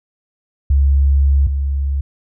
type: tone pair in turn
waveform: sine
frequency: 69.3 / 69.3 Hz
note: C#2 / C#2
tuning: 0 / 0 cents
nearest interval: unison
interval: 0 cents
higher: neither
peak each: -9 / -15 dBFS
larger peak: first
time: 0.7-1.47 / 1.47-2.01 s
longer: first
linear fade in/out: 5 ms
effects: none